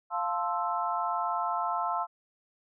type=chord; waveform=sine; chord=F major seventh; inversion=none; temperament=equal; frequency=698.5 / 880 / 1046.5 / 1318.5 Hz; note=F5 / A5 / C6 / E6; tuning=0 / 0 / 0 / 0 cents; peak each=-33 dBFS; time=0.1-2.07 s; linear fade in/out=50 ms; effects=none